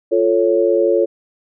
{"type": "chord", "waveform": "sine", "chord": "F augmented", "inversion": "none", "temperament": "equal", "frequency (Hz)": [349.2, 440, 554.4], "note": ["F4", "A4", "C#5"], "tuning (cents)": [0, 0, 0], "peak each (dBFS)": -16, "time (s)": [0.11, 1.06], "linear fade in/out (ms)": 20, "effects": []}